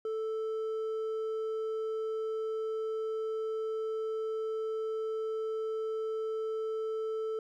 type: tone with hard clipping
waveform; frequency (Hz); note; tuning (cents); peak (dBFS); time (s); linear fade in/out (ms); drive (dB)
sine; 440; A4; 0; -33; 0.05-7.39; 2; 4
effects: none